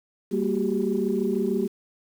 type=tone cluster; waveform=sine; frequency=197.2 / 231.3 / 371.9 / 398.3 Hz; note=G3 / A#3 / F#4 / G4; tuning=+11 / -13 / +9 / +28 cents; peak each=-27 dBFS; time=0.31-1.68 s; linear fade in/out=20 ms; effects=tanh soft clip ceiling -12 dBFS + 8-bit